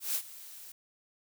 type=noise with ADSR envelope; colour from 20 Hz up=blue; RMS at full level=-30 dBFS; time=0-0.72 s; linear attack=150 ms; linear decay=67 ms; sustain=-18 dB; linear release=4 ms; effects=none